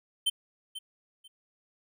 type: tone with echo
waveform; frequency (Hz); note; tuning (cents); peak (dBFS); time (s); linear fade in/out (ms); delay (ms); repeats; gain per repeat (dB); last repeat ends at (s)
square; 3099; G7; -21; -24; 0.26-0.3; 10; 490; 2; -13; 1.28
effects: none